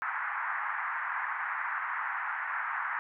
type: band-pass noise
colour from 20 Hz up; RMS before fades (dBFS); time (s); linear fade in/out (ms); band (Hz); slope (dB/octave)
white; -34; 0.02-2.99; 0; 870 to 1900; 48
effects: none